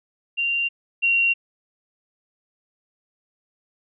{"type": "tone pair in turn", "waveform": "sine", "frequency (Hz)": [2773, 2752], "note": ["F7", "F7"], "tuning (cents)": [-13, -26], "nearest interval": "unison", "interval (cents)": 13, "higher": "first", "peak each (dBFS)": [-20, -16], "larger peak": "second", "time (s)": [[0.37, 0.69], [1.02, 1.34]], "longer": "neither", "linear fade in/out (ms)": 20, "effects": []}